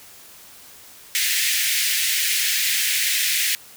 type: high-pass noise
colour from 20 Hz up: pink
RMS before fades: -21 dBFS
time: 1.15-3.55 s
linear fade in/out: 0 ms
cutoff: 1800 Hz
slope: 48 dB/octave
effects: white hiss -45 dBFS RMS until 3.76 s